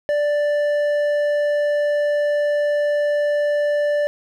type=tone with hard clipping; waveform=sine; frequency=587.3 Hz; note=D5; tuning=in tune; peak=-18 dBFS; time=0.09-4.07 s; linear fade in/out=0 ms; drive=6 dB; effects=none